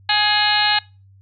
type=harmonic tone with a mistuned harmonic; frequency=417.8 Hz; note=G#4; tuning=10 cents sharp; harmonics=2 / 3 / 4 / 5 / 6 / 7 / 8 / 9 / 10; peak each=-20 / -31 / -21 / -27 / -26 / -23 / -31 / -23 / -21 dBFS; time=0.09-0.79 s; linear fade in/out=5 ms; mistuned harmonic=5; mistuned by=+33 cents; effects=noise-tail reverb RT60 0.3 s tail -24 dB re dry + added 97 Hz sine -46 dBFS peak until 1.21 s